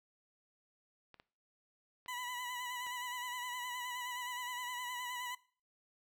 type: clicks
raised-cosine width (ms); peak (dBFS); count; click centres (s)
0.3; -38; 4; 1.143 / 1.199 / 2.061 / 2.867
type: tone with vibrato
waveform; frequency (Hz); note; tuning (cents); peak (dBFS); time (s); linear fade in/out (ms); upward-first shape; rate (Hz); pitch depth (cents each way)
20% pulse; 987.8; B5; 0; -35; 2.08-5.35; 5; sine; 9.6; 41
effects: noise-tail reverb RT60 0.4 s tail -20 dB re dry